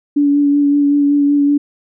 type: tone with vibrato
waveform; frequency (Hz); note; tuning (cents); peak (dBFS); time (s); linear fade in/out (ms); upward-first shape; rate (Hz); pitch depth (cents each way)
sine; 286.8; D4; -41; -9; 0.16-1.58; 10; sine; 5.3; 16
effects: none